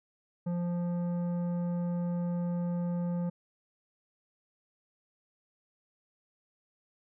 sine tone with tanh clipping, 174.5 Hz, F3, 1 cent flat, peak -31 dBFS, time 0.46-3.3 s, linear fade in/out 10 ms, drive 11 dB, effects none

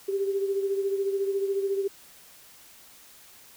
sine beating tone pair, 392 / 406 Hz, G4 / G#4, 0 / -39 cents, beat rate 14 Hz, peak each -25 / -33 dBFS, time 0.08-1.88 s, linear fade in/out 10 ms, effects white hiss -52 dBFS RMS until 3.56 s

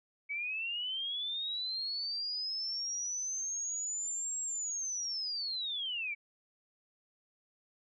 sine linear two-way sweep, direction up then down, 2251 to 7620 to 2251 Hz, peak -34 dBFS, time 0.29-6.15 s, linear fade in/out 20 ms, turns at 4.41 s, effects none

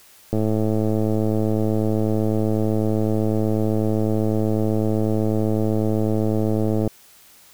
click train, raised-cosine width 2 ms, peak -9 dBFS, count 708, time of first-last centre 0.33-6.876 s, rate 108 Hz, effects white hiss -50 dBFS RMS until 7.53 s

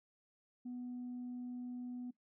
sine tone, 246.9 Hz, B3, in tune, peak -40 dBFS, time 0.65-2.11 s, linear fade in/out 10 ms, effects noise-tail reverb RT60 0.1 s tail -17 dB re dry + tanh soft clip ceiling -39 dBFS

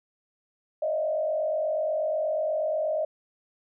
sine tone with frequency modulation, 622.3 Hz, D#5, in tune, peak -24 dBFS, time 0.82-3.05 s, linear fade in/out 5 ms, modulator 48.3 Hz, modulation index 0.82, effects none

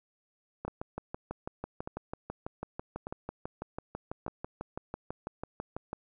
two click trains, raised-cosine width 1 ms, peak -22 / -23 dBFS, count 33 / 4, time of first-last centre 0.65-5.931 / 0.68-4.264 s, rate 6.06 / 0.837 Hz, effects none

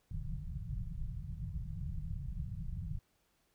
pink low-pass noise, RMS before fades -40 dBFS, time 0.11-2.99 s, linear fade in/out 2 ms, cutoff 180 Hz, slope 96 dB/octave, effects pink hiss -75 dBFS RMS until 3.54 s

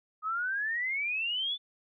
sine exponential sweep, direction up, 1244.5 to 3530 Hz, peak -29 dBFS, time 0.22-1.58 s, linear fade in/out 50 ms, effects none

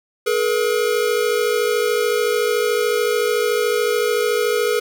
square tone pair together, 425.3 / 479 Hz, G#4 / A#4, +41 / +47 cents, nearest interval major second, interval 206 cents, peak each -20 dBFS, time 0.26-4.8 s, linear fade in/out 10 ms, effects none

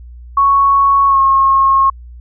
sine tone with pitch glide, 1108.7 to 1083.4 Hz, C#6 to C#6, 0 to -40 cents, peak -7 dBFS, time 0.37-1.9 s, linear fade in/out 5 ms, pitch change -40 cents, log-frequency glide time 1.07-1.19 s, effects added 60 Hz sine -31 dBFS peak until 2.2 s

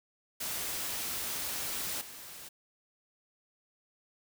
white noise with level steps, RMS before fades -36 / -47 dBFS, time 0.4-2.49 s, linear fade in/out 10 ms, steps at 2.01 s, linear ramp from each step 5 ms, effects none

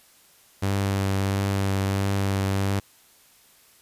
sawtooth tone with vibrato, 98 Hz, G2, in tune, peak -18 dBFS, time 0.62-2.8 s, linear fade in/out 10 ms, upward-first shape triangle, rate 1.5 Hz, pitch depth 17 cents each way, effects white hiss -56 dBFS RMS until 3.81 s + resampled to 32000 Hz

